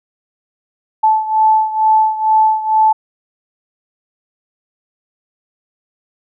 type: beating tone pair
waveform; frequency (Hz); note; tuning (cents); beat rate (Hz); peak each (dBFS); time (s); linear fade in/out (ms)
sine; 871 / 873.2; A5 / A5; -18 / -13; 2.2; -11 / -15; 1.03-2.93; 10
effects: none